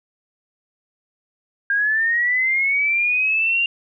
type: linear sweep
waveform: sine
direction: up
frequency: 1605 to 2794 Hz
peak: -16 dBFS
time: 1.7-3.66 s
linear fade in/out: 2 ms
effects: none